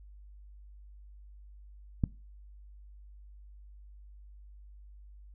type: click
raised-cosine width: 5 ms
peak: -14 dBFS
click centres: 2.038 s
effects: noise-tail reverb RT60 0.3 s tail -20 dB re dry + added 50 Hz sine -49 dBFS peak until 5.34 s